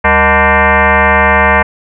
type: tone with frequency modulation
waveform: sine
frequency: 470 Hz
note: A#4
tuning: 14 cents sharp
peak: -5 dBFS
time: 0.04-1.63 s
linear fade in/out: 10 ms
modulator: 272 Hz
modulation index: 6.3
effects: none